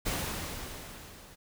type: noise with level ramp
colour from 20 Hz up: pink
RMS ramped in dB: -31 to -53 dBFS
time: 0.05-1.36 s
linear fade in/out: 20 ms
effects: none